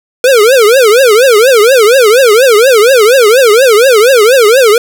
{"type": "tone with vibrato", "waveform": "square", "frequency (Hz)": 474.5, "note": "A#4", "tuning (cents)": 31, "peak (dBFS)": -3, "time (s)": [0.24, 4.78], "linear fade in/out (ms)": 2, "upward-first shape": "triangle", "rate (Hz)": 4.2, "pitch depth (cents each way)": 290, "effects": []}